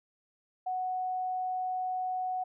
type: tone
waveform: sine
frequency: 740 Hz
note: F#5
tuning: in tune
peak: -30 dBFS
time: 0.66-2.44 s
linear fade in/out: 10 ms
effects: none